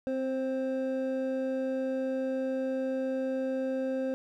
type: tone pair together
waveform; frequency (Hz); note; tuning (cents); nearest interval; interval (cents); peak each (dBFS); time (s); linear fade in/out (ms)
triangle; 261.6 / 527.4; C4 / C5; 0 / +14; octave; 1214; -30 / -29; 0.07-4.14; 0
effects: none